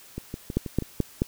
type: two click trains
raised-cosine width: 3 ms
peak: -19 / -9 dBFS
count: 5 / 4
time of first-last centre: 0.18-0.823 / 0.57-1.219 s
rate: 6.22 / 4.62 Hz
effects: white hiss -50 dBFS RMS until 1.27 s